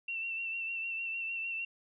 sine tone with vibrato, 2703 Hz, E7, 43 cents sharp, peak -34 dBFS, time 0.08-1.65 s, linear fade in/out 5 ms, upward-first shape sine, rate 6.6 Hz, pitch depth 32 cents each way, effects none

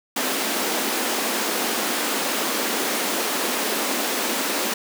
pink high-pass noise, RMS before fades -24 dBFS, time 0.16-4.74 s, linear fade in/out 5 ms, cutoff 220 Hz, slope 48 dB/octave, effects none

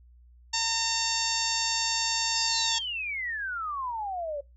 harmonic tone, 910 Hz, A#5, 42 cents flat, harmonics 1 / 2 / 3 / 4 / 5 / 6 / 7 / 8, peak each -33 / -37 / -35 / -35 / -32 / -33 / -34 / -33 dBFS, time 0.53-2.79 s, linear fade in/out 10 ms
sine exponential sweep, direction down, 5250 to 554.4 Hz, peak -30 dBFS, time 2.35-4.41 s, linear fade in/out 10 ms
effects noise-tail reverb RT60 0.2 s tail -20 dB re dry + added 60 Hz sine -52 dBFS peak until 4.56 s

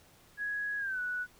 sine tone with pitch glide, 1667 to 1476.6 Hz, G#6 to F#6, +6 to -4 cents, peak -32 dBFS, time 0.37-1.27 s, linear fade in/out 50 ms, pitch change -210 cents, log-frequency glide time 0.78-1 s, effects pink hiss -61 dBFS RMS until 1.39 s

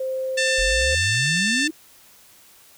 sine tone, 523.3 Hz, C5, in tune, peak -23 dBFS, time 0-0.95 s, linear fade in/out 5 ms
harmonic tone, 891 Hz, A5, 22 cents sharp, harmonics 2 / 3 / 4 / 5 / 6 / 7 / 8 / 9 / 10, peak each -22 / -26 / -28 / -30 / -32 / -33 / -34 / -35 / -36 dBFS, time 0.37-1.68 s, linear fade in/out 10 ms
sine exponential sweep, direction up, 41.2 to 326.9 Hz, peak -24 dBFS, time 0.58-1.71 s, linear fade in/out 10 ms
effects white hiss -51 dBFS RMS until 2.77 s

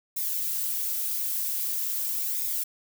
violet noise with flanger, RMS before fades -29 dBFS, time 0.16-2.64 s, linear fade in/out 10 ms, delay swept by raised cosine 0.67 to 5.87 ms, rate 0.44 Hz, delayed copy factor -0.5, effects none

